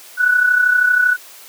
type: tone with amplitude modulation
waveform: sine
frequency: 1480 Hz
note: F#6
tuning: in tune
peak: -8 dBFS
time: 0.17-1.17 s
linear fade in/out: 50 ms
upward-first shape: sine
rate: 32.7 Hz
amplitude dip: 60%
effects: white hiss -40 dBFS RMS until 1.48 s + high-pass 400 Hz 12 dB/octave